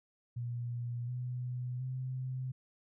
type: tone with pitch steps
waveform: sine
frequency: 120 / 124.45 / 129.06 Hz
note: B2 / B2 / C3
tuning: -49 / +14 / -23 cents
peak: -35 dBFS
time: 0.36-2.52 s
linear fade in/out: 10 ms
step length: 720 ms
effects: none